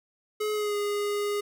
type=tone with pitch glide; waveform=square; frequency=424.9 to 411.4 Hz; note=G#4 to G#4; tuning=+40 to -16 cents; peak=-27 dBFS; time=0.4-1.41 s; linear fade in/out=10 ms; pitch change=-56 cents; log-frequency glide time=0.53-0.76 s; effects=none